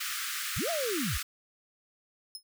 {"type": "high-pass noise", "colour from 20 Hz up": "pink", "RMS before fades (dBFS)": -35, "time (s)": [0, 1.23], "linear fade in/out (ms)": 10, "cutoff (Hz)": 1200, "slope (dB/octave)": 96}
{"type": "linear two-way sweep", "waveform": "sine", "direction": "up then down", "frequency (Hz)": [36.71, 700, 36.71], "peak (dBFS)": -30, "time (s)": [0.56, 1.18], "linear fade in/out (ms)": 10, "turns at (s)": 0.7}
{"type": "tone with exponential decay", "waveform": "sawtooth", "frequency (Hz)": 5160, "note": "E8", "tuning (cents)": -38, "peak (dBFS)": -32, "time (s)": [2.35, 2.43], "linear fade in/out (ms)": 1, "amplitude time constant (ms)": 17}
{"effects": []}